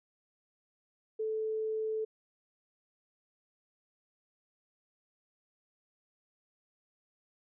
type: tone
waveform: sine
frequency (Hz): 437.3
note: A4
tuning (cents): -11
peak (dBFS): -31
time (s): 1.19-2.05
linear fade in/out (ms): 10
effects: none